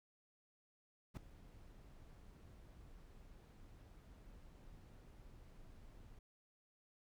brown noise with ADSR envelope, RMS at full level -42 dBFS, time 1.14-6.19 s, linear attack 30 ms, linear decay 5 ms, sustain -17 dB, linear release 4 ms, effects none

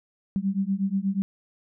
sine beating tone pair, 191 / 199.3 Hz, G3 / G3, -45 / +29 cents, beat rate 8.3 Hz, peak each -26 dBFS, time 0.36-1.22 s, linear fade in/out 0 ms, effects none

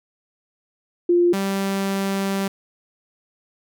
sine / sawtooth tone pair in turn, 349.2 / 195.55 Hz, F4 / G3, 0 / -4 cents, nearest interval minor seventh, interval 1004 cents, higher first, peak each -13 / -17 dBFS, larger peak first, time 1.09-1.33 / 1.33-2.48 s, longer second, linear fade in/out 5 ms, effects none

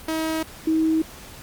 sawtooth / sine tone pair in turn, 319 / 319 Hz, D#4 / D#4, +43 / +43 cents, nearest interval unison, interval 0 cents, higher neither, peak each -19 / -17 dBFS, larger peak second, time 0.08-0.43 / 0.67-1.02 s, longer neither, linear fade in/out 5 ms, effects pink hiss -42 dBFS RMS until 1.42 s + Opus 48 kbps

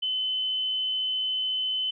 sine tone, 3038 Hz, F#7, 45 cents sharp, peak -25 dBFS, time 0.02-1.91 s, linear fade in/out 10 ms, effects none

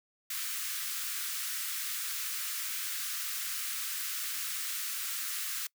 white high-pass noise, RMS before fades -36 dBFS, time 0.3-5.67 s, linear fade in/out 5 ms, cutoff 1200 Hz, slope 48 dB/octave, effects noise-tail reverb RT60 0.1 s tail -24 dB re dry

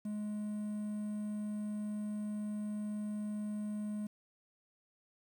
triangle tone with quantisation, 210.2 Hz, G#3, 21 cents sharp, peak -34 dBFS, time 0.05-4.07 s, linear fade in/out 5 ms, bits 10, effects none

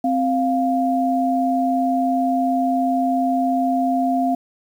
sine tone pair together, 261.4 / 698.5 Hz, C4 / F5, -1 / 0 cents, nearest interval octave + perfect fourth, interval 1701 cents, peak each -19 dBFS, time 0.04-4.35 s, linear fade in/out 5 ms, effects 8-bit

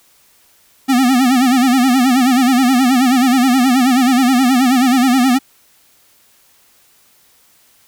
square tone with vibrato, 255.1 Hz, C4, 44 cents flat, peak -10 dBFS, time 0.88-5.39 s, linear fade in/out 20 ms, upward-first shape sine, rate 9.4 Hz, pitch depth 110 cents each way, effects white hiss -52 dBFS RMS until 7.87 s

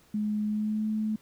sine tone with pitch glide, 211 to 215.9 Hz, G#3 to A3, +28 to -33 cents, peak -26 dBFS, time 0.14-1.16 s, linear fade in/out 5 ms, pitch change +39 cents, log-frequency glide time 0.46-0.87 s, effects pink hiss -61 dBFS RMS until 1.21 s

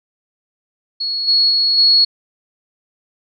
sine tone with level steps, 4345 Hz, C#8, 35 cents flat, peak -18 / -10 / -12 / -8 dBFS, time 1-2.05 s, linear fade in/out 10 ms, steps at 1.27 / 1.49 / 1.77 s, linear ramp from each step 20 ms, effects none

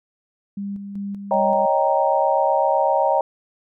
sine tone with tremolo, 200 Hz, G3, 35 cents sharp, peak -25 dBFS, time 0.57-1.66 s, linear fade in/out 5 ms, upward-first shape square, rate 2.6 Hz, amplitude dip 45%
sine chord, Eb dominant seventh, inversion third, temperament equal, 554.4 / 622.3 / 784 / 932.3 Hz, Db5 / Eb5 / G5 / Bb5, 0 / 0 / 0 / 0 cents, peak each -21 dBFS, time 1.31-3.21 s, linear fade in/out 2 ms
effects none

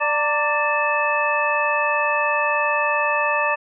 sine tone cluster, 589 / 910 / 1167 / 1772 / 2605 Hz, D5 / A#5 / D6 / A6 / E7, +5 / -42 / -11 / +12 / -21 cents, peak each -24 dBFS, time 0-3.56 s, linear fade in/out 20 ms, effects none

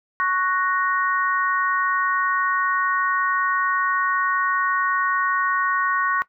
sine chord, F# major, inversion second, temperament equal, 1108.7 / 1480 / 1864.7 Hz, C#6 / F#6 / A#6, 0 / 0 / 0 cents, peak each -21 / -24 / -26 dBFS, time 0.2-6.22 s, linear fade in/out 0 ms, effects noise-tail reverb RT60 0.1 s tail -18 dB re dry

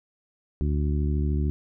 harmonic tone, 73.42 Hz, D2, in tune, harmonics 1 / 2 / 3 / 4 / 5, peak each -23 / -29 / -33 / -35 / -37 dBFS, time 0.61-1.5 s, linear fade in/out 0 ms, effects none

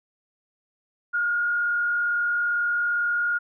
sine tone with frequency modulation, 1425 Hz, F6, 34 cents sharp, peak -21 dBFS, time 1.13-3.39 s, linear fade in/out 20 ms, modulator 42.3 Hz, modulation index 0.47, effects none

